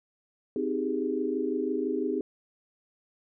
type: chord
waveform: sine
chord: Ab major seventh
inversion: first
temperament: just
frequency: 259.6 / 311.5 / 389.3 / 415.3 Hz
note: C4 / Eb4 / G4 / Ab4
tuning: -13 / +2 / -12 / 0 cents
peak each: -32 dBFS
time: 0.56-2.21 s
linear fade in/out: 2 ms
effects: none